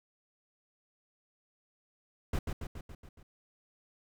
brown noise with echo, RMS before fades -31 dBFS, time 2.33-2.39 s, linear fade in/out 5 ms, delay 140 ms, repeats 6, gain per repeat -4 dB, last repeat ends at 3.23 s, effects none

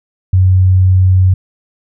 sine tone, 93 Hz, F#2, 9 cents sharp, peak -5 dBFS, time 0.33-1.34 s, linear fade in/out 5 ms, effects none

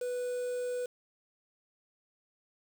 triangle tone with quantisation, 493.9 Hz, B4, in tune, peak -30 dBFS, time 0.01-0.86 s, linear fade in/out 5 ms, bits 8, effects none

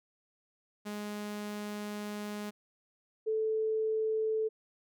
sawtooth / sine tone pair in turn, 208.1 / 438.2 Hz, G#3 / A4, +4 / -7 cents, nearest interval octave + minor second, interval 1289 cents, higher second, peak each -33 / -28 dBFS, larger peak second, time 0.85-2.51 / 3.26-4.49 s, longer first, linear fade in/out 20 ms, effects none

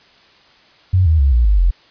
sine tone with pitch steps, 92.5 / 79.6 / 68.5 / 58.95 / 50.73 / 43.65 Hz, F#2 / D#2 / C#2 / A#1 / G#1 / F1, 0 / +40 / -20 / +20 / -40 / 0 cents, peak -9 dBFS, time 0.93-1.71 s, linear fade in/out 10 ms, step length 130 ms, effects white hiss -49 dBFS RMS until 1.9 s + resampled to 11025 Hz

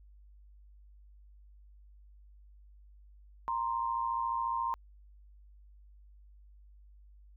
sine tone pair together, 932.3 / 1046.5 Hz, A#5 / C6, 0 / 0 cents, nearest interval major second, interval 200 cents, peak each -33 / -33 dBFS, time 3.48-4.74 s, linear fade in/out 0 ms, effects added 50 Hz sine -54 dBFS peak until 7.36 s

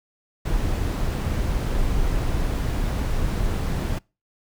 brown noise, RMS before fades -23 dBFS, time 0.45-3.99 s, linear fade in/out 10 ms, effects noise-tail reverb RT60 0.3 s tail -26 dB re dry

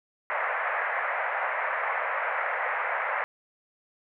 white band-pass noise, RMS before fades -29 dBFS, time 0.3-3.24 s, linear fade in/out 0 ms, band 530 to 2100 Hz, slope 48 dB/octave, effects none

